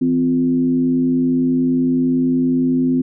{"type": "tone with frequency modulation", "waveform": "sine", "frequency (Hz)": 257.1, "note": "C4", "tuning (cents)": -30, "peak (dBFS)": -13, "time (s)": [0.01, 3.02], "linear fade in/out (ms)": 10, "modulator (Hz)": 90.8, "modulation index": 0.53, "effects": []}